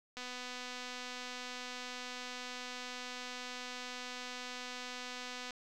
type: click train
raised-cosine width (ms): 0.2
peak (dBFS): -27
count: 1330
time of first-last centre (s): 0.17-5.507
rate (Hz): 249
effects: none